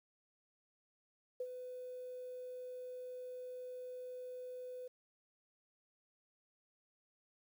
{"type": "tone with ADSR envelope", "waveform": "sine", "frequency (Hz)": 502, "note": "B4", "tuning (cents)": 28, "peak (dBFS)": -36, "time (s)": [1.4, 4.88], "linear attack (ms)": 5, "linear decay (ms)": 55, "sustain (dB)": -8, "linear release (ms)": 8, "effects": ["11-bit"]}